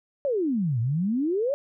sine exponential two-way sweep, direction down then up, 587.3 to 110.2 to 587.3 Hz, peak -22 dBFS, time 0.25-1.54 s, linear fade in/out 0 ms, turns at 0.8 s, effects none

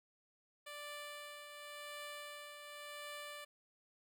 10% pulse tone with tremolo, 587.3 Hz, D5, in tune, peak -37 dBFS, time 0.66-3.45 s, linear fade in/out 10 ms, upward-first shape triangle, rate 0.91 Hz, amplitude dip 50%, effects none

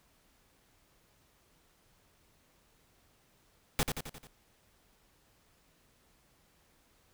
pink noise with echo, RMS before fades -28 dBFS, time 3.79-3.83 s, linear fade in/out 0 ms, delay 88 ms, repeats 5, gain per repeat -5 dB, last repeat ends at 4.27 s, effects pink hiss -68 dBFS RMS until 7.13 s

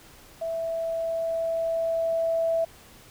sine tone with level ramp, 659.3 Hz, E5, in tune, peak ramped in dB -27 to -21 dBFS, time 0.41-2.65 s, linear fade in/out 10 ms, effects pink hiss -51 dBFS RMS until 3.1 s

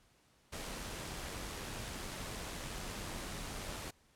pink noise with amplitude modulation, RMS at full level -42 dBFS, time 0.52-3.91 s, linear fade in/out 10 ms, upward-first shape sine, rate 92.1 Hz, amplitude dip 25%, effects pink hiss -69 dBFS RMS until 4.15 s + low-pass 11000 Hz 12 dB/octave

